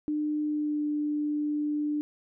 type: tone with pitch glide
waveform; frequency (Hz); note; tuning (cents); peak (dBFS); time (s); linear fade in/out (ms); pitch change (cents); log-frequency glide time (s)
sine; 300.8 to 297.3; D4 to D4; +42 to +21; -26; 0.08-2.01; 0; -21; 0.43-0.85
effects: none